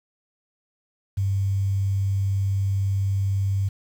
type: tone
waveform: sine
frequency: 98 Hz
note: G2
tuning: in tune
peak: -20 dBFS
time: 1.17-3.69 s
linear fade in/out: 10 ms
effects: 8-bit

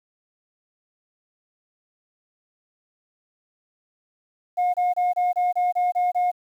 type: tone bursts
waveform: sine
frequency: 718 Hz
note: F5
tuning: 48 cents sharp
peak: -16 dBFS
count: 9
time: 4.57-6.316 s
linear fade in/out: 20 ms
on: 170 ms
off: 27 ms
effects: tanh soft clip ceiling -17 dBFS + 9-bit

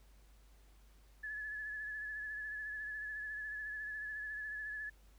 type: tone with vibrato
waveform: sine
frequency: 1714 Hz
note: A6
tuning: 46 cents flat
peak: -40 dBFS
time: 1.23-4.9 s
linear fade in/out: 10 ms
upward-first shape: sine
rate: 14 Hz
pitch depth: 32 cents each way
effects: added 50 Hz sine -60 dBFS peak until 5.18 s + pink hiss -70 dBFS RMS until 5.18 s

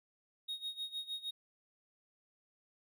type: tone with tremolo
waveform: triangle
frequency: 3742 Hz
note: A#7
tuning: 6 cents sharp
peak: -35 dBFS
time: 0.48-1.31 s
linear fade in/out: 10 ms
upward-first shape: sine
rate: 6.5 Hz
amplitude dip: 85%
effects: none

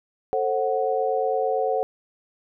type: chord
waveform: sine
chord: F# diminished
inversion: first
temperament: just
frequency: 444 / 532.8 / 740 Hz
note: A4 / C5 / F#5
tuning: +16 / +31 / 0 cents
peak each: -25 dBFS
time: 0.33-1.83 s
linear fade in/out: 0 ms
effects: none

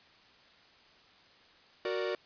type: chord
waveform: 45% pulse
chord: Gb augmented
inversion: none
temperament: equal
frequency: 370 / 466.2 / 587.3 Hz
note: Gb4 / Bb4 / D5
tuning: 0 / 0 / 0 cents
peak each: -35 / -36 / -37 dBFS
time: 1.85-2.15 s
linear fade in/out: 2 ms
effects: white hiss -60 dBFS RMS until 2.25 s + resampled to 11025 Hz

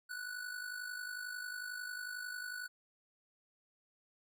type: tone with amplitude modulation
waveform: square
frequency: 1480 Hz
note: F#6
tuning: in tune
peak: -39 dBFS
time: 0.09-2.68 s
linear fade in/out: 20 ms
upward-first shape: sine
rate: 51.1 Hz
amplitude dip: 60%
effects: none

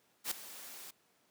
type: noise with ADSR envelope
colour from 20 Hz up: white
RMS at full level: -33 dBFS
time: 0.24-0.91 s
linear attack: 73 ms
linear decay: 3 ms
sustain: -16 dB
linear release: 9 ms
effects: pink hiss -71 dBFS RMS until 1.3 s + high-pass 200 Hz 12 dB/octave

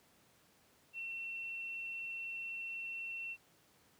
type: tone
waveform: sine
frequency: 2708 Hz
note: E7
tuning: 46 cents sharp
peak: -40 dBFS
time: 0.93-3.37 s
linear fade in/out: 50 ms
effects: pink hiss -68 dBFS RMS until 3.99 s + high-pass 100 Hz 12 dB/octave

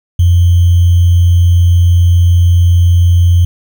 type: tone with sample-and-hold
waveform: sine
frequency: 87.31 Hz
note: F2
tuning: in tune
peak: -4 dBFS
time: 0.19-3.45 s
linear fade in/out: 5 ms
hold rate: 3150 Hz
effects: none

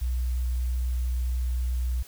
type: tone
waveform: sine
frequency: 61.74 Hz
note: B1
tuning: in tune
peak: -24 dBFS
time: 0.01-2.03 s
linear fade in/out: 10 ms
effects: white hiss -50 dBFS RMS until 2.07 s

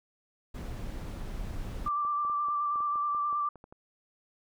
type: noise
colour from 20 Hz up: brown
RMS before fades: -37 dBFS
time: 0.54-1.89 s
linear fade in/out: 10 ms
type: tone with vibrato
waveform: sine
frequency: 1174.7 Hz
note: D6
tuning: in tune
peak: -27 dBFS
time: 1.86-3.49 s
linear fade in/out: 5 ms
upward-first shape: square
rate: 9.4 Hz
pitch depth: 17 cents each way
type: clicks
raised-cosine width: 1 ms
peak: -35 dBFS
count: 12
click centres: 2.05 / 2.25 / 2.298 / 2.485 / 2.758 / 2.805 / 2.957 / 3.148 / 3.328 / 3.557 / 3.641 / 3.725 s
effects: none

